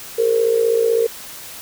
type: tone with amplitude modulation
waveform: sine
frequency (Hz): 458.3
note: A#4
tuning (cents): -29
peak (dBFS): -10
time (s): 0.18-1.07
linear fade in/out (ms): 10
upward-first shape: sine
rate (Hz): 55.9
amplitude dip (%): 70
effects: white hiss -35 dBFS RMS until 1.61 s